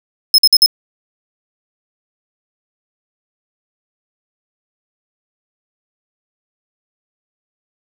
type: tone bursts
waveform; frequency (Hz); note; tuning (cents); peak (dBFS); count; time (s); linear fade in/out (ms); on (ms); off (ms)
45% pulse; 5160; E8; -38; -5; 4; 0.34-0.661; 2; 42; 51
effects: none